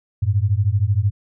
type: beating tone pair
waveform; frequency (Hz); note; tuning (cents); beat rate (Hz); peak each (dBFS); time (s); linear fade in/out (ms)
sine; 95.2 / 108.2; F#2 / A2; +50 / -29; 13; -18; 0.22-1.11; 10
effects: none